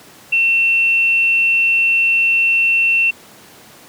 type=tone; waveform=sine; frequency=2700 Hz; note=E7; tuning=41 cents sharp; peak=-11 dBFS; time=0.32-3.11 s; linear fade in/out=10 ms; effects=pink hiss -42 dBFS RMS until 3.88 s + high-pass 150 Hz 12 dB/octave